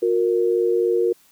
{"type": "tone pair together", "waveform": "sine", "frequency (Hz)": [360.7, 464.3], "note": ["F#4", "A#4"], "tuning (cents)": [-44, -7], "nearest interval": "major third", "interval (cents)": 437, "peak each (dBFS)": -19, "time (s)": [0.02, 1.13], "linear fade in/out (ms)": 10, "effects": ["white hiss -56 dBFS RMS until 1.31 s"]}